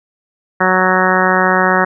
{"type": "harmonic tone", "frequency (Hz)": 185.4, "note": "F#3", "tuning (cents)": 4, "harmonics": [1, 2, 3, 4, 5, 6, 7, 8, 9, 10], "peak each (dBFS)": [-19, -19, -19, -19, -19, -19, -19, -19, -19, -19], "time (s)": [0.6, 1.85], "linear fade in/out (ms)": 10, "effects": []}